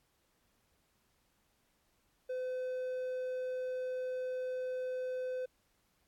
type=tone; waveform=triangle; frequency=509 Hz; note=C5; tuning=48 cents flat; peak=-33 dBFS; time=2.29-5.46 s; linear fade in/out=10 ms; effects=pink hiss -75 dBFS RMS until 6.07 s + AAC 64 kbps